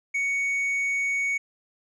sine tone with tanh clipping, 2230 Hz, C#7, 10 cents sharp, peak -24 dBFS, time 0.14-1.38 s, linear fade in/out 10 ms, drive 4 dB, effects none

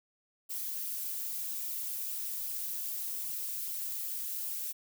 violet noise with flanger, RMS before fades -37 dBFS, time 0.49-4.73 s, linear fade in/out 20 ms, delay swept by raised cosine 0.48 to 4.68 ms, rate 2.5 Hz, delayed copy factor -0.5, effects none

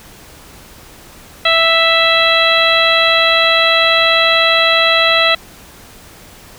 harmonic tone, 659.3 Hz, E5, in tune, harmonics 1 / 2 / 3 / 4 / 5 / 6, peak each -16 / -16 / -16 / -16 / -16 / -16 dBFS, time 1.45-5.35 s, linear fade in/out 5 ms, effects pink hiss -39 dBFS RMS until 6.58 s

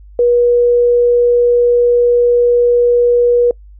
sine tone, 482.2 Hz, B4, 41 cents flat, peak -7 dBFS, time 0.19-3.51 s, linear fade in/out 2 ms, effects noise-tail reverb RT60 0.1 s tail -24 dB re dry + added 50 Hz sine -35 dBFS peak until 3.79 s

